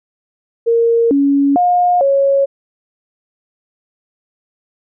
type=tone with pitch steps; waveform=sine; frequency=463.6 / 280.3 / 713 / 552 Hz; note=A#4 / C#4 / F5 / C#5; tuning=-10 / +19 / +36 / -7 cents; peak=-9 dBFS; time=0.66-2.46 s; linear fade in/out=20 ms; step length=450 ms; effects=none